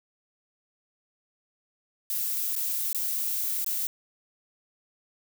violet noise with dropouts, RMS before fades -29 dBFS, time 2.1-3.87 s, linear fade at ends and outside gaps 1 ms, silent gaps 2.553-2.562 / 2.929-2.946 / 3.645-3.663 s, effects none

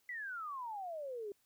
sine exponential sweep, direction down, 2016 to 392 Hz, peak -40 dBFS, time 0.09-1.32 s, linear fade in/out 2 ms, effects white hiss -75 dBFS RMS until 1.45 s

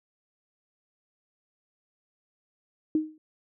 sine tone with exponential decay, 311.1 Hz, D#4, in tune, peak -18 dBFS, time 2.95-3.18 s, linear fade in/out 2 ms, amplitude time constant 50 ms, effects none

